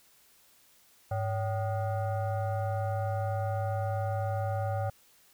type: tone with frequency modulation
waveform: sine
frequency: 102.7 Hz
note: G#2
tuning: 19 cents flat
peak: -28 dBFS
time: 1.11-4.9 s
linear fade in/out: 5 ms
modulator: 667 Hz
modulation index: 0.96
effects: white hiss -62 dBFS RMS until 5.33 s